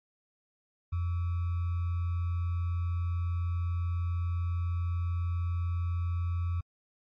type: tone with sample-and-hold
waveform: sine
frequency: 86.4 Hz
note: F2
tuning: 18 cents flat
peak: -28 dBFS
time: 0.92-6.61 s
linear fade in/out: 10 ms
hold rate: 1225 Hz
effects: low-pass 2000 Hz 12 dB/octave + AAC 64 kbps